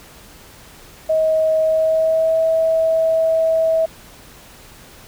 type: tone with pitch glide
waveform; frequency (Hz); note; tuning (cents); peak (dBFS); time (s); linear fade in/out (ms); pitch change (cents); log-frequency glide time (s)
sine; 634 to 647.7; D#5 to E5; +32 to -31; -13; 1.09-3.86; 10; +37; 1.61-2.38
effects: pink hiss -43 dBFS RMS until 5.07 s